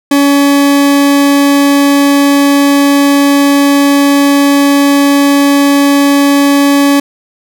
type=tone; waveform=40% pulse; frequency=282.3 Hz; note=C#4; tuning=32 cents sharp; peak=-4 dBFS; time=0.11-7 s; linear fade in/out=5 ms; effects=none